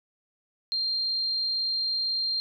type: tone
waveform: sine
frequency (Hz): 4186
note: C8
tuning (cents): 0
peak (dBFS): -25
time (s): 0.72-2.4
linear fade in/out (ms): 0
effects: none

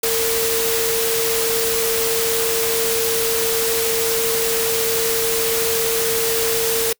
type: tone in noise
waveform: sine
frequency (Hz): 455.4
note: A#4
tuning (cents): -40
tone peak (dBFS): -20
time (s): 0.03-6.93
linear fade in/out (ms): 5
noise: white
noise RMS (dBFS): -21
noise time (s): 0.03-6.93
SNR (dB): -2
effects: noise-tail reverb RT60 0.1 s tail -26 dB re dry

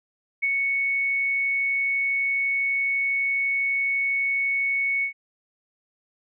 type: tone with ADSR envelope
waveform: sine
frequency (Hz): 2217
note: C#7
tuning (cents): 0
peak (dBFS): -19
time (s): 0.42-5.13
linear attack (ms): 17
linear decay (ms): 34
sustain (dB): -2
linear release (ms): 97
effects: none

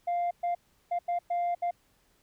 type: tone bursts at uneven times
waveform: sine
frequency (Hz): 698.5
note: F5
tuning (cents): 0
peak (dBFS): -24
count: 6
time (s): 0.07-0.31 / 0.43-0.55 / 0.91-0.99 / 1.08-1.19 / 1.3-1.55 / 1.62-1.71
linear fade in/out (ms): 10
effects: tanh soft clip ceiling -25 dBFS + pink hiss -68 dBFS RMS until 2.22 s

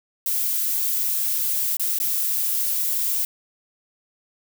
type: noise with dropouts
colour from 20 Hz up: violet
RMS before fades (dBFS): -23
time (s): 0.26-3.25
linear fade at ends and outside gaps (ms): 2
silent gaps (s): 1.769-1.796 / 1.987-2
effects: none

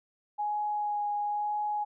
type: tone with vibrato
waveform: sine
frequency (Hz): 832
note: G#5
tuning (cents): +3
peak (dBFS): -28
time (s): 0.38-1.85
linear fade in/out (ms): 20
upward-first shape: sine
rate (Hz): 1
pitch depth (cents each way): 12
effects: none

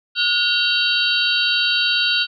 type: tone cluster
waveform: sine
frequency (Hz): 1447 / 2755 / 3136 / 3860 / 4537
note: F#6 / F7 / G7 / B7 / C#8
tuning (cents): -39 / -24 / 0 / -40 / +39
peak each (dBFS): -22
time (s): 0.15-2.27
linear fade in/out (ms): 50
effects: none

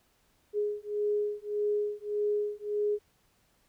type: beating tone pair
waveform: sine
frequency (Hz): 415.3 / 417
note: G#4 / G#4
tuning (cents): 0 / +7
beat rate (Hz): 1.7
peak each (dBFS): -31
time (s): 0.53-2.99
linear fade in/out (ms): 50
effects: pink hiss -69 dBFS RMS until 3.68 s

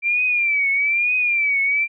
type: tone with vibrato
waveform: sine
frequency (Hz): 2349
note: D7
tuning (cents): 0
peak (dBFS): -16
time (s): 0.02-1.88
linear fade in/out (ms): 50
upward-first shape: triangle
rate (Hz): 1.1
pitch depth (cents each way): 120
effects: none

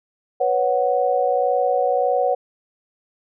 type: chord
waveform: sine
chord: B suspended second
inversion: none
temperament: just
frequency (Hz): 493.9 / 555.6 / 740.8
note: B4 / C#5 / F#5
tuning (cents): 0 / +4 / +2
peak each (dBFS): -21 / -21 / -20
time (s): 0.4-2.35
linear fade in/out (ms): 10
effects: none

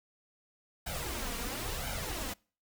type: noise with flanger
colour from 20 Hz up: pink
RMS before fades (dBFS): -37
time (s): 0.86-2.34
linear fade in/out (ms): 10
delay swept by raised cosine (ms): 1.3 to 4.3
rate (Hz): 0.97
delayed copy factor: +0.7
effects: noise-tail reverb RT60 0.4 s tail -26 dB re dry

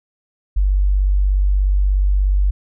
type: tone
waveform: sine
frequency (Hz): 48.38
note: G1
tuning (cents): -22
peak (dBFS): -12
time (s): 0.56-2.51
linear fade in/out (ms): 10
effects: none

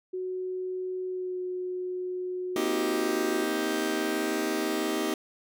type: tone with pitch glide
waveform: sine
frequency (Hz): 369.6 to 364.9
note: F#4 to F#4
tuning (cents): -2 to -24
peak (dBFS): -30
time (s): 0.13-3.44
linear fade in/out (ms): 10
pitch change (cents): -22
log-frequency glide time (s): 1.08-1.4
type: chord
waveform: sawtooth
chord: C minor seventh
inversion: third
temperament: just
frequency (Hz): 235.5 / 261.6 / 314 / 392.4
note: Bb3 / C4 / Eb4 / G4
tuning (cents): +18 / 0 / +16 / +2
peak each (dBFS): -31 / -32 / -26 / -27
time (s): 2.56-5.14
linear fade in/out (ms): 2
effects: none

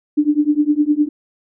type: tone with tremolo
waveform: sine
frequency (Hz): 297.1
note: D4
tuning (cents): +20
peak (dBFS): -8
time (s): 0.17-1.09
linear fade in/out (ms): 10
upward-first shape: triangle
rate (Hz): 9.8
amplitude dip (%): 100
effects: none

